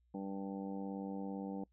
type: harmonic tone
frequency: 97.7 Hz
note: G2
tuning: 5 cents flat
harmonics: 2 / 3 / 4 / 5 / 6 / 7 / 8 / 9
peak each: -42 / -44 / -57 / -48 / -56 / -62 / -51 / -57 dBFS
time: 0.14-1.64 s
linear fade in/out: 5 ms
effects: noise-tail reverb RT60 0.1 s tail -24 dB re dry + added 60 Hz sine -70 dBFS peak until 1.72 s